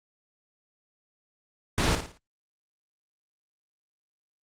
pink noise with echo, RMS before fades -23 dBFS, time 1.78-1.95 s, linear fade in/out 0 ms, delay 56 ms, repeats 4, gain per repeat -8 dB, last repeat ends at 2.174 s, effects low-pass 7000 Hz 12 dB/octave + Opus 24 kbps

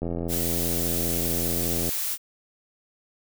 click train, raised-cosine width 2 ms, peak -17 dBFS, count 160, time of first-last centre 0.02-1.891 s, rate 85 Hz
blue noise, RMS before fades -28 dBFS, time 0.28-2.18 s, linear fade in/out 50 ms
effects none

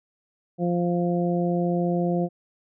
harmonic tone, 174.61 Hz, F3, in tune, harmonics 1 / 2 / 3 / 4, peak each -23 / -27 / -29 / -31 dBFS, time 0.58-2.29 s, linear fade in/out 50 ms, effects none

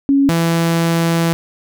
sine / sawtooth tone pair in turn, 277.2 / 166.8 Hz, C#4 / E3, 0 / +21 cents, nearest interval major sixth, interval 879 cents, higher first, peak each -9 dBFS, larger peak neither, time 0.09-0.29 / 0.29-1.33 s, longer second, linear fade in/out 0 ms, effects none

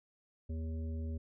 harmonic tone with a mistuned harmonic, 79.9 Hz, D#2, 47 cents sharp, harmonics 1 / 3 / 5 / 7, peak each -36 / -45 / -53 / -56 dBFS, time 0.49-1.18 s, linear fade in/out 10 ms, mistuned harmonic 5, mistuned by +19 cents, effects none

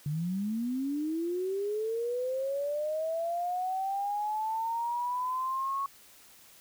sine linear sweep, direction up, 141.9 to 1108.7 Hz, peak -29 dBFS, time 0.06-5.86 s, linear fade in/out 2 ms, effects white hiss -56 dBFS RMS until 6.6 s

